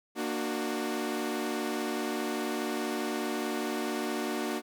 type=chord; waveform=sawtooth; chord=Bb augmented; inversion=none; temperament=equal with one note detuned; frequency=233.1 / 297.9 / 370 Hz; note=Bb3 / D4 / F#4; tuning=0 / +25 / 0 cents; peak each=-31 dBFS; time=0.15-4.62 s; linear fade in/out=50 ms; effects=none